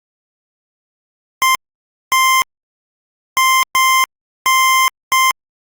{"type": "tone bursts at uneven times", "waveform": "25% pulse", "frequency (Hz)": 1046.5, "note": "C6", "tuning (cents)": 0, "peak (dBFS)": -6, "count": 6, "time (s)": [[1.42, 1.55], [2.12, 2.42], [3.37, 3.63], [3.75, 4.04], [4.46, 4.88], [5.12, 5.31]], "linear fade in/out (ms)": 0, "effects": ["Opus 48 kbps"]}